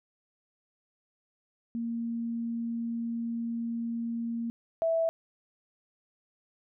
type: tone pair in turn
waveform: sine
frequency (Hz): 232.2 / 656.8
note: A#3 / E5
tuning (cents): -7 / -6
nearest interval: octave + tritone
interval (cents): 1801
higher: second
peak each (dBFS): -30 / -24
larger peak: second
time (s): 1.75-4.5 / 4.82-5.09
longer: first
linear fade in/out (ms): 0
effects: none